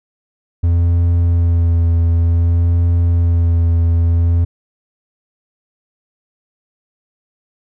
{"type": "tone with vibrato", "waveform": "triangle", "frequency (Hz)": 84.9, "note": "F2", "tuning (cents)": -48, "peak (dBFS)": -8, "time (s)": [0.63, 4.45], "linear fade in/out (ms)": 10, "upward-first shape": "sine", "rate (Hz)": 0.55, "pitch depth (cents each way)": 19, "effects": []}